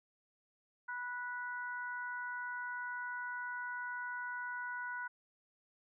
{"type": "harmonic tone", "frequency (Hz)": 491, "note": "B4", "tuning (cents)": -10, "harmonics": [2, 3, 4], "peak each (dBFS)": [-44, -40, -54], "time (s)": [0.88, 5.08], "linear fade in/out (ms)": 10, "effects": []}